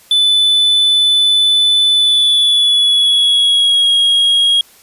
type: tone with pitch glide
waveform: triangle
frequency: 3499 to 3284 Hz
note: A7 to G#7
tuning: -10 to -20 cents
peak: -7 dBFS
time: 0.11-4.61 s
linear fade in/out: 2 ms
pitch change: -110 cents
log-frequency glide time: 1.94-3.94 s
effects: white hiss -45 dBFS RMS until 4.82 s + resampled to 32000 Hz